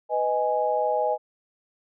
sine chord, G# minor, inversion first, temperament just, 498.4 / 623 / 830.6 Hz, B4 / D#5 / G#5, +16 / +2 / 0 cents, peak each -27 / -25 / -25 dBFS, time 0.09-1.18 s, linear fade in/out 50 ms, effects none

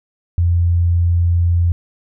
sine tone, 86.2 Hz, F2, 22 cents flat, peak -11 dBFS, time 0.38-1.72 s, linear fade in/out 0 ms, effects none

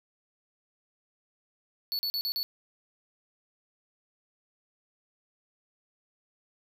square tone bursts, 4435 Hz, C#8, in tune, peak -29 dBFS, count 5, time 1.92-2.43 s, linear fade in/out 0 ms, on 70 ms, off 40 ms, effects none

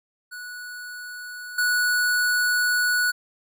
square tone with level steps, 1471 Hz, F#6, 11 cents flat, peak -35 / -20 dBFS, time 0.31-3.12 s, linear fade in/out 20 ms, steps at 1.58 s, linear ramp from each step 5 ms, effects none

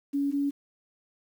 sine tone pair in turn, 281.6 / 282.6 Hz, C#4 / C#4, +27 / +34 cents, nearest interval unison, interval 7 cents, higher second, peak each -24 dBFS, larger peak neither, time 0.13-0.32 / 0.32-0.51 s, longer neither, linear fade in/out 20 ms, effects 9-bit

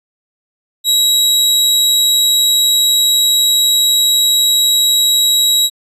sawtooth tone, 3856 Hz, B7, 42 cents flat, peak -6 dBFS, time 0.84-5.7 s, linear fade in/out 50 ms, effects resampled to 32000 Hz

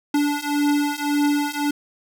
square beating tone pair, 290 / 291.8 Hz, D4 / D4, -22 / -11 cents, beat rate 1.8 Hz, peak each -23 / -22 dBFS, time 0.14-1.71 s, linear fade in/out 5 ms, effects none

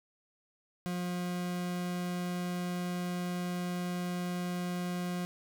40% pulse tone, 178 Hz, F3, 33 cents sharp, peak -32 dBFS, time 0.86-5.25 s, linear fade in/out 0 ms, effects none

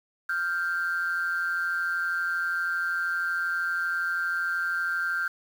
sine tone pair together, 1395.3 / 1568 Hz, F6 / G6, -2 / 0 cents, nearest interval major second, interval 202 cents, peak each -27 dBFS, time 0.29-5.28 s, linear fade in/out 5 ms, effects tanh soft clip ceiling -20 dBFS + 8-bit

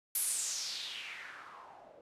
blue noise with low-pass filter sweep, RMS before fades -40 dBFS, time 0.15-2.01 s, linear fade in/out 2 ms, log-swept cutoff 12000 to 510 Hz, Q 3.7, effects resampled to 32000 Hz

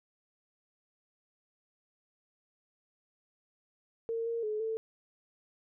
sine tone with pitch steps, 457 / 463 / 427.1 / 444.9 Hz, A#4 / A#4 / G#4 / A4, -34 / -12 / +48 / +19 cents, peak -31 dBFS, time 4.09-4.77 s, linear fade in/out 0 ms, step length 170 ms, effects none

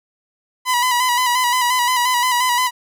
sawtooth tone with vibrato, 989 Hz, B5, 2 cents sharp, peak -11 dBFS, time 0.65-2.71 s, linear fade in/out 50 ms, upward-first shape square, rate 5.7 Hz, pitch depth 40 cents each way, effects none

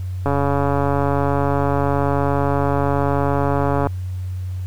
click train, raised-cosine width 1 ms, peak -6 dBFS, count 510, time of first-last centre 0.26-3.87 s, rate 141 Hz, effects added 92 Hz sine -23 dBFS peak until 4.66 s + pink hiss -50 dBFS RMS until 4.66 s

